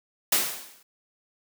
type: noise with exponential decay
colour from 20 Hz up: white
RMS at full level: -19 dBFS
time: 0.32-0.83 s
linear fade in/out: 5 ms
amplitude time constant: 110 ms
effects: high-pass 200 Hz 12 dB/octave